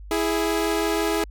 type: tone pair together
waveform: sawtooth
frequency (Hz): 329.6 / 415.5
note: E4 / G#4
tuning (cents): 0 / +1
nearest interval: major third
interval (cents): 401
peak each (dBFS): -20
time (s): 0.11-1.24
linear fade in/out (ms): 2
effects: added 50 Hz sine -37 dBFS peak until 1.3 s